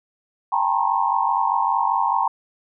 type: tone cluster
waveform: sine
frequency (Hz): 791 / 878 / 926 / 971 / 1076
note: G5 / A5 / A#5 / B5 / C6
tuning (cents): +15 / -4 / -12 / -30 / +48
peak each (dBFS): -24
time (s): 0.52-2.28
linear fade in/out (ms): 5
effects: none